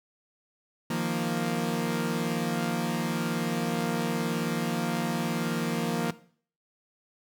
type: chord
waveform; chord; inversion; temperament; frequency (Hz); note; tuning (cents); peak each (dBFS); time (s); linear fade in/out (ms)
sawtooth; Eb suspended second; none; equal; 155.56 / 174.61 / 233.1; Eb3 / F3 / Bb3; 0 / 0 / 0; -30 / -27 / -26; 0.9-6.11; 5
effects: noise-tail reverb RT60 0.5 s tail -17 dB re dry